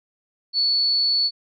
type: tone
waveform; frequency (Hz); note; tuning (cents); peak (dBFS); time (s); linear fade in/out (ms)
sine; 4435; C#8; 0; -17; 0.53-1.31; 50
effects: none